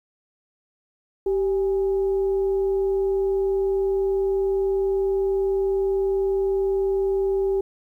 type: tone with frequency modulation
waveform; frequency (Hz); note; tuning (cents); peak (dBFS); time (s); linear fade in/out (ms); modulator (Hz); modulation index
sine; 388.4; G4; -16; -19; 1.26-7.61; 5; 433; 0.22
effects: 10-bit